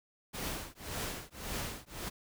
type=noise with tremolo; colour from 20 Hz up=pink; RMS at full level=-36 dBFS; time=0.33-2.1 s; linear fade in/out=20 ms; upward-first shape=triangle; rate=1.8 Hz; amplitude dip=100%; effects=none